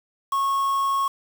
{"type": "tone with quantisation", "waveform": "triangle", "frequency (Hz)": 1096, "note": "C#6", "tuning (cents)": -20, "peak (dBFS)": -18, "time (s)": [0.32, 1.08], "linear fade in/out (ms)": 5, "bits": 6, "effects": []}